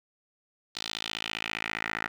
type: tone with band-pass filter sweep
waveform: 10% pulse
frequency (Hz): 55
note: A1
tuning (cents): 0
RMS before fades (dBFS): -35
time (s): 0.75-2.08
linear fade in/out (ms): 10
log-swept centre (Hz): 4200 to 1700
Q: 2.8
effects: none